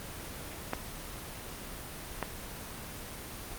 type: clicks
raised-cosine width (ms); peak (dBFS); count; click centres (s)
0.5; -15; 2; 0.734 / 2.227
effects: pink hiss -42 dBFS RMS until 3.58 s + Opus 24 kbps